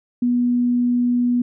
sine tone, 243.8 Hz, B3, 22 cents flat, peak -15 dBFS, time 0.22-1.42 s, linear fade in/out 5 ms, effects none

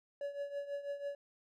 triangle tone with tremolo, 568 Hz, C#5, 42 cents sharp, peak -33 dBFS, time 0.21-1.15 s, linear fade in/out 2 ms, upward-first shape triangle, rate 6.1 Hz, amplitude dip 80%, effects none

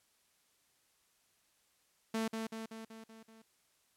sawtooth tone with echo, 223.1 Hz, A3, 24 cents sharp, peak -29 dBFS, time 2.14-2.28 s, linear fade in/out 5 ms, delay 190 ms, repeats 6, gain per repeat -4 dB, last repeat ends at 3.42 s, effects white hiss -73 dBFS RMS until 3.96 s + low-pass 12000 Hz 12 dB/octave

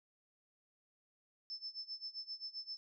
sine tone with tremolo, 5274 Hz, E8, in tune, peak -40 dBFS, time 1.5-2.77 s, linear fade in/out 0 ms, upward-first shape sine, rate 7.6 Hz, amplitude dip 90%, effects none

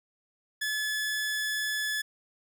sawtooth tone, 1718 Hz, A6, 42 cents flat, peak -25 dBFS, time 0.61-2.02 s, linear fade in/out 10 ms, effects none

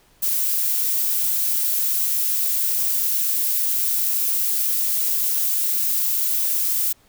violet noise, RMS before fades -21 dBFS, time 0.22-6.93 s, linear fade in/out 10 ms, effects pink hiss -57 dBFS RMS until 7.08 s

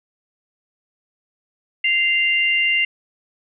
sine tone pair together, 2086 / 2784 Hz, C7 / F7, -6 / -6 cents, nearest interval perfect fourth, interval 500 cents, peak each -18 dBFS, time 1.84-2.85 s, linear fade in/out 5 ms, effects none

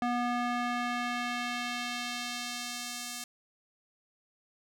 square tone with band-pass filter sweep, 242.6 Hz, B3, 31 cents flat, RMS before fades -34 dBFS, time 0.02-3.24 s, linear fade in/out 2 ms, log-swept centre 870 to 8000 Hz, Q 0.8, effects none

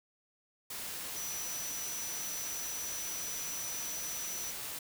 sine tone in noise, 5920 Hz, F#8, in tune, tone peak -39 dBFS, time 1.16-4.51 s, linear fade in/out 5 ms, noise white, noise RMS -41 dBFS, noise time 0.7-4.79 s, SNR -1 dB, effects none

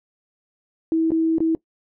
sine tone with dropouts, 324.2 Hz, E4, 29 cents flat, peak -16 dBFS, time 0.92-1.55 s, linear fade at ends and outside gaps 1 ms, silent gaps 1.106-1.118 / 1.383-1.404 s, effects noise-tail reverb RT60 0.1 s tail -20 dB re dry

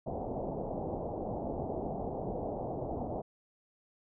white low-pass noise, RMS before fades -37 dBFS, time 0.06-3.22 s, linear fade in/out 10 ms, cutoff 790 Hz, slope 48 dB/octave, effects none

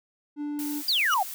triangle tone, 293.8 Hz, D4, 1 cent sharp, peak -27 dBFS, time 0.36-0.83 s, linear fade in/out 50 ms
blue noise, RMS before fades -37 dBFS, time 0.59-1.34 s, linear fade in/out 0 ms
sine exponential sweep, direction down, 5030 to 705 Hz, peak -21 dBFS, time 0.88-1.23 s, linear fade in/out 5 ms
30% pulse tone with exponential growth, 2911 Hz, F#7, 29 cents flat, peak -19 dBFS, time 1.05-1.14 s, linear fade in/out 2 ms, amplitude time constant 19 ms
effects none

